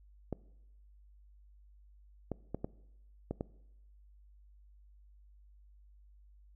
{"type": "clicks", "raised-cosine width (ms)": 2, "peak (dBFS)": -22, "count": 6, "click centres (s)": [0.327, 2.317, 2.546, 2.645, 3.31, 3.409], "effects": ["noise-tail reverb RT60 0.9 s tail -21 dB re dry", "added 50 Hz sine -57 dBFS peak until 6.55 s"]}